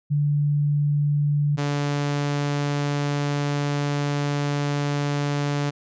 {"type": "tone pair in turn", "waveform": ["sine", "sawtooth"], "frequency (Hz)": [146.1, 144.26], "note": ["D3", "D3"], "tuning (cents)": [-9, -31], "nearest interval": "unison", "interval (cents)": 22, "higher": "first", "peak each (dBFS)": -18, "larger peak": "neither", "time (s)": [[0.1, 1.57], [1.57, 5.71]], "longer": "second", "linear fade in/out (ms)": 20, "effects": ["resampled to 16000 Hz"]}